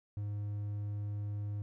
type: tone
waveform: triangle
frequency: 103.1 Hz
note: G#2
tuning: 12 cents flat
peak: -33 dBFS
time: 0.17-1.62 s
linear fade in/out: 0 ms
effects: none